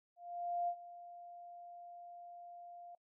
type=tone with ADSR envelope; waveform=sine; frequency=698.5 Hz; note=F5; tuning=in tune; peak=-33 dBFS; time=0.16-2.95 s; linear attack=520 ms; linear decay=70 ms; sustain=-17 dB; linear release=3 ms; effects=noise-tail reverb RT60 0.1 s tail -19 dB re dry